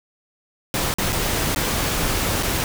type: noise with dropouts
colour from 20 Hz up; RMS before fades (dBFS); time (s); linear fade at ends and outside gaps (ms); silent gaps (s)
pink; -22; 0.74-2.64; 1; 0.94-0.984 / 1.123-1.127 / 1.548-1.56 / 2.427-2.431
effects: none